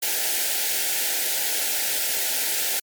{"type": "band-stop noise", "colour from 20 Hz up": "white", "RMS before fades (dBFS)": -24, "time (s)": [0.02, 2.8], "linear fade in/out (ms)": 10, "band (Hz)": [900, 1400], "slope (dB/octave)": 96, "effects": ["high-pass 400 Hz 12 dB/octave", "MP3 96 kbps"]}